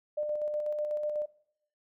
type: tone with tremolo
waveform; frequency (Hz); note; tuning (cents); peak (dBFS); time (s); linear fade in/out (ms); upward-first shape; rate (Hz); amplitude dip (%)
sine; 599; D5; +34; -28; 0.17-1.26; 10; square; 8.1; 30
effects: noise-tail reverb RT60 0.7 s tail -20 dB re dry